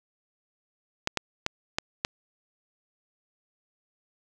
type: clicks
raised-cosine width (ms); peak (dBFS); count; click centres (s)
0.2; -8; 5; 1.074 / 1.173 / 1.464 / 1.785 / 2.049
effects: none